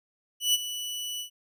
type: tone with ADSR envelope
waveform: sawtooth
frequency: 2960 Hz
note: F#7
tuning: in tune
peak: -16 dBFS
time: 0.4-1.3 s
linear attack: 140 ms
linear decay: 29 ms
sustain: -13 dB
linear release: 100 ms
effects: none